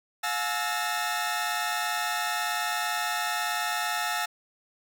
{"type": "tone cluster", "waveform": "sawtooth", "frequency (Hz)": [713, 851, 1317, 1821], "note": ["F5", "G#5", "E6", "A#6"], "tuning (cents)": [36, 42, -2, -41], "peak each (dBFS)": -29, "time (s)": [0.23, 4.26], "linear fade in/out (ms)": 10, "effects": []}